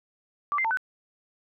sine tone with pitch steps, 1162 / 2086 / 897 / 1508 Hz, D6 / C7 / A5 / F#6, -19 / -6 / +33 / +32 cents, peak -23 dBFS, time 0.52-0.772 s, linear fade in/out 0 ms, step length 63 ms, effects none

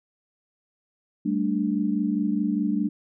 sine chord, G suspended second, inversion none, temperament equal with one note detuned, 196 / 220.9 / 293.7 Hz, G3 / A3 / D4, 0 / +7 / 0 cents, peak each -26 dBFS, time 1.25-2.89 s, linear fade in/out 10 ms, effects none

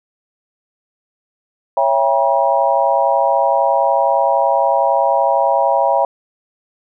sine chord, C# diminished seventh, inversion none, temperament just, 554.4 / 665.2 / 798.3 / 957.9 Hz, C#5 / E5 / G5 / Bb5, 0 / +16 / +31 / +47 cents, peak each -17 dBFS, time 1.77-6.05 s, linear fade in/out 2 ms, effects none

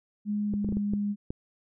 sine tone with pitch glide, 207.7 to 204.7 Hz, G#3 to G#3, 0 to -25 cents, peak -26 dBFS, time 0.25-1.16 s, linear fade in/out 50 ms, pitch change -25 cents, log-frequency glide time 0.47-0.53 s
clicks, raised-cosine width 3 ms, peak -20 dBFS, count 7, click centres 0.538 / 0.646 / 0.689 / 0.724 / 0.77 / 0.936 / 1.305 s
effects none

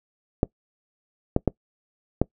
clicks, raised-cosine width 2 ms, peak -5 dBFS, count 4, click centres 0.431 / 1.364 / 1.477 / 2.216 s, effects noise-tail reverb RT60 0.1 s tail -23 dB re dry

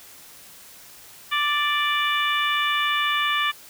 harmonic tone, 587.3 Hz, D5, in tune, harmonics 2 / 3 / 4 / 5 / 6, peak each -24 / -26 / -27 / -28 / -29 dBFS, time 1.31-3.52 s, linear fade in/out 20 ms, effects white hiss -46 dBFS RMS until 3.69 s

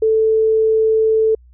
sine tone, 440.5 Hz, A4, 2 cents sharp, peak -11 dBFS, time 0.02-1.35 s, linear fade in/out 5 ms, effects added 61 Hz sine -43 dBFS peak until 1.53 s

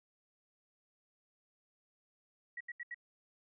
sine tone bursts, 1921 Hz, B6, 48 cents flat, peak -40 dBFS, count 4, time 2.57-2.945 s, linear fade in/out 5 ms, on 36 ms, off 77 ms, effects none

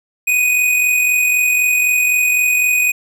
square tone with amplitude modulation, 2489 Hz, D#7, in tune, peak -11 dBFS, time 0.27-2.92 s, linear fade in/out 10 ms, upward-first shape sine, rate 43.9 Hz, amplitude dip 35%, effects none

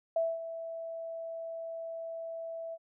sine tone with ADSR envelope, 659.3 Hz, E5, in tune, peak -25 dBFS, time 0.16-2.78 s, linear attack 4 ms, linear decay 220 ms, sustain -12 dB, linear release 46 ms, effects none

